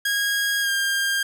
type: tone with pitch glide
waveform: sawtooth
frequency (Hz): 1638 to 1604.3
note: G#6 to G6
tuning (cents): -24 to +40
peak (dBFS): -17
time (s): 0.05-1.23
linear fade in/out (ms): 5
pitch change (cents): -36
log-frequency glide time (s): 0.61-0.7
effects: none